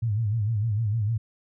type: tone with vibrato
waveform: sine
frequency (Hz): 108.6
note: A2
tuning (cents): -22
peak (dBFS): -22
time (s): 0.02-1.18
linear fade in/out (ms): 10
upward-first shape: sine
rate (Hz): 6.6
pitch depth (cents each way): 130
effects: none